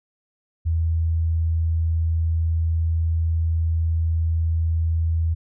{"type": "tone", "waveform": "sine", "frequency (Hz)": 81.8, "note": "E2", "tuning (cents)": -13, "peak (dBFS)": -18, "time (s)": [0.65, 5.35], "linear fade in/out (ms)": 20, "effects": []}